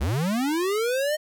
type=linear sweep; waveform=square; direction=up; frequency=57.1 to 622.3 Hz; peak=-23 dBFS; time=0-1.17 s; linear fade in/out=20 ms; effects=none